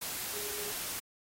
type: tone in noise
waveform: sine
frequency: 415.3 Hz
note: G#4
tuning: in tune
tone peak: -45 dBFS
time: 0.33-0.72 s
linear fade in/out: 10 ms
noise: white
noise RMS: -38 dBFS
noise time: 0.01-1 s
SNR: -10 dB
effects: AAC 48 kbps